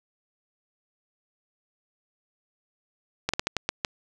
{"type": "slowing click train", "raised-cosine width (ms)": 0.2, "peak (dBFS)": -7, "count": 7, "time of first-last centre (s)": [3.29, 3.848], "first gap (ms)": 46, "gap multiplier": 1.28, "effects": []}